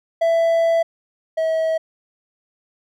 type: tone pair in turn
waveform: triangle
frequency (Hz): 664 / 643.6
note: E5 / E5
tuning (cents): +12 / -42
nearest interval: minor second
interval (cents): 54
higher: first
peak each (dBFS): -12 / -15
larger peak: first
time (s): 0.21-0.83 / 1.37-1.78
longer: first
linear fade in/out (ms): 10
effects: none